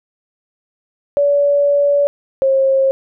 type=tone pair in turn; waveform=sine; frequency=572 / 536.9 Hz; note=D5 / C5; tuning=-46 / +45 cents; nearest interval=minor second; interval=109 cents; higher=first; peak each=-10 / -10 dBFS; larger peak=neither; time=1.17-2.07 / 2.42-2.91 s; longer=first; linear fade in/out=0 ms; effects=none